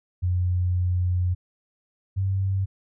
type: tone pair in turn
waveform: sine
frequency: 90 / 96.36 Hz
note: F#2 / G2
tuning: -47 / -29 cents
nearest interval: minor second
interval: 118 cents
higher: second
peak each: -20 / -21 dBFS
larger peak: first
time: 0.22-1.35 / 2.16-2.66 s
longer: first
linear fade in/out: 20 ms
effects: none